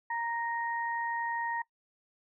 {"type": "tone pair together", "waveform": "sine", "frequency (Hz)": [932.4, 1864.7], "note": ["A#5", "A#6"], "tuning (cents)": [0, 0], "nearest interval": "octave", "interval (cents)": 1200, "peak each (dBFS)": [-32, -36], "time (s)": [0.1, 1.62], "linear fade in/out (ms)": 5, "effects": ["noise-tail reverb RT60 0.1 s tail -21 dB re dry"]}